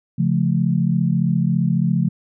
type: chord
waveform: sine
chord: Db augmented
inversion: none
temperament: just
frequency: 138.59 / 173.24 / 216.5 Hz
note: Db3 / F3 / A3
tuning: 0 / -14 / -28 cents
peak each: -20 / -18 / -22 dBFS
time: 0.18-2.09 s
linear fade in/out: 10 ms
effects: none